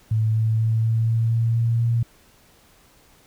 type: tone with pitch steps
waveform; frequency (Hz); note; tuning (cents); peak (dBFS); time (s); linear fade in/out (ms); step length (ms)
sine; 110 / 110.96 / 111.92 / 112.9 / 113.88 / 114.87 / 115.87 / 116.88; A2 / A2 / A2 / A2 / A#2 / A#2 / A#2 / A#2; 0 / +15 / +30 / +45 / -40 / -25 / -10 / +5; -17; 0.11-2.03; 5; 240
effects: pink hiss -55 dBFS RMS until 3.26 s